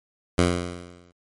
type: tone with exponential decay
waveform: 10% pulse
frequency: 88 Hz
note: F2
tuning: 14 cents sharp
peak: -7 dBFS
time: 0.38-1.12 s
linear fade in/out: 5 ms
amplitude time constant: 160 ms
effects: MP3 48 kbps